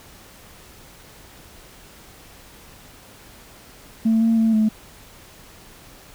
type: tone with pitch steps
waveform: sine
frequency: 223.6 / 227 / 224 / 217.1 Hz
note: A3 / A#3 / A3 / A3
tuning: +28 / -46 / +31 / -23 cents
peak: -13 dBFS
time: 4.05-4.69 s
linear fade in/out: 10 ms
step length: 160 ms
effects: tanh soft clip ceiling -11 dBFS + pink hiss -46 dBFS RMS until 6.14 s